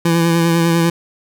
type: tone with vibrato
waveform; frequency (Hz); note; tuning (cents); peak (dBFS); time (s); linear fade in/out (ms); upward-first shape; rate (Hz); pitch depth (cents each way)
25% pulse; 167.6; E3; +29; -8; 0.05-0.9; 5; sine; 10; 24
effects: none